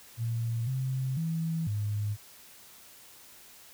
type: tone with pitch steps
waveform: sine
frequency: 115.6 / 131.2 / 163.2 / 104.4 Hz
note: A#2 / C3 / E3 / G#2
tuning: -14 / +5 / -17 / +10 cents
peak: -28 dBFS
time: 0.17-2.17 s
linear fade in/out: 50 ms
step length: 500 ms
effects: white hiss -53 dBFS RMS until 3.73 s